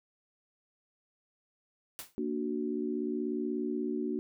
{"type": "noise with exponential decay", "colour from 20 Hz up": "white", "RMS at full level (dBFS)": -38, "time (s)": [1.99, 2.15], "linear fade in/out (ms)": 0, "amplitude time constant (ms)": 34}
{"type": "chord", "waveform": "sine", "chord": "Bb augmented", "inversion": "none", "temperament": "equal", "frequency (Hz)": [233.1, 293.7, 370], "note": ["Bb3", "D4", "F#4"], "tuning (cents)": [0, 0, 0], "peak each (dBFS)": -35, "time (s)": [2.18, 4.19], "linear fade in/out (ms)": 0}
{"effects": []}